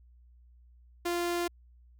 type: tone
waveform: sawtooth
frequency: 347.3 Hz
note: F4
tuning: 10 cents flat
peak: -25 dBFS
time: 1.05-1.48 s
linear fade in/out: 10 ms
effects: added 60 Hz sine -55 dBFS peak until 1.99 s